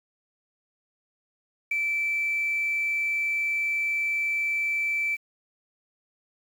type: tone with ADSR envelope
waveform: sine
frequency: 2326 Hz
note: D7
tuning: 17 cents flat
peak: -21 dBFS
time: 1.71-5.17 s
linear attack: 6 ms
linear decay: 13 ms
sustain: -2 dB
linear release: 30 ms
effects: tanh soft clip ceiling -18 dBFS + 8-bit